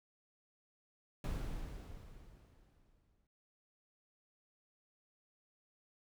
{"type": "noise with exponential decay", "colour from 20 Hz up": "brown", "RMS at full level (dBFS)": -37, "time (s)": [1.24, 3.27], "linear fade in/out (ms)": 2, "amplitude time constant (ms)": 440, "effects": []}